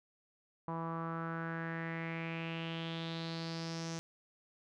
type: tone with low-pass filter sweep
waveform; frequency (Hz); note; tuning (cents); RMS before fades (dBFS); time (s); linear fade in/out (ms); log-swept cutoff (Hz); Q
sawtooth; 164.81; E3; 0; -40; 0.68-3.99; 0; 1000 to 6100; 4.8
effects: none